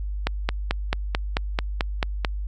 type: click train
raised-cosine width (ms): 0.3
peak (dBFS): -6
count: 10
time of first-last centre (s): 0.27-2.248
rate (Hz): 4.55
effects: added 50 Hz sine -26 dBFS peak until 2.47 s